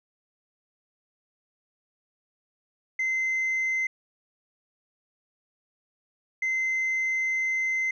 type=tone pair in turn; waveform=sine; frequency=2067 / 2067 Hz; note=C7 / C7; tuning=-22 / -22 cents; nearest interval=unison; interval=0 cents; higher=neither; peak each=-22 dBFS; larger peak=neither; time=2.99-3.87 / 6.42-7.91 s; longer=second; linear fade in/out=5 ms; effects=tanh soft clip ceiling -22 dBFS